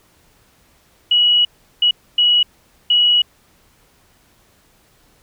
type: tone bursts at uneven times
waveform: sine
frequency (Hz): 2920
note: F#7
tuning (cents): -24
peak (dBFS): -10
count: 4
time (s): 1.11-1.45 / 1.82-1.91 / 2.18-2.43 / 2.9-3.22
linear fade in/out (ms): 5
effects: pink hiss -55 dBFS RMS until 5.22 s